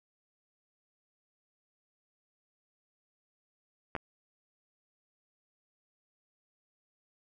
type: clicks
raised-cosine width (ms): 0.5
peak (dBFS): -17 / -24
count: 2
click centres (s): 3.952 / 3.964
effects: none